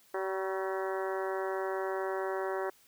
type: harmonic tone with a mistuned harmonic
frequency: 191.1 Hz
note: G3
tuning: 44 cents flat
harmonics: 2 / 3 / 4 / 5 / 6 / 7 / 8 / 9 / 10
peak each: -34 / -38 / -40 / -42 / -44 / -45 / -46 / -47 / -48 dBFS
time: 0.14-2.7 s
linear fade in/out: 5 ms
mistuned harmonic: 6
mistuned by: -52 cents
effects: white hiss -63 dBFS RMS until 2.87 s